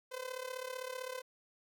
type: tone with amplitude modulation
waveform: sawtooth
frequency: 511 Hz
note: C5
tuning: 41 cents flat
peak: -33 dBFS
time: 0.11-1.22 s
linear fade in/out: 20 ms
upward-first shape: sine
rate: 35.6 Hz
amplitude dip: 80%
effects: none